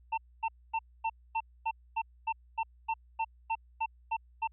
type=tone bursts; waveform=square; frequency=898 Hz; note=A5; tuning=35 cents sharp; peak=-29 dBFS; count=15; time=0.12-4.475 s; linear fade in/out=10 ms; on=57 ms; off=250 ms; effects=added 60 Hz sine -57 dBFS peak until 4.52 s + resampled to 8000 Hz